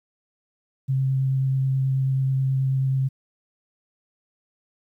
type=tone with vibrato; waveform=sine; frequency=133.3 Hz; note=C3; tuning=33 cents sharp; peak=-19 dBFS; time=0.88-3.09 s; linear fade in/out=20 ms; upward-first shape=triangle; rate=9.3 Hz; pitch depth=12 cents each way; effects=10-bit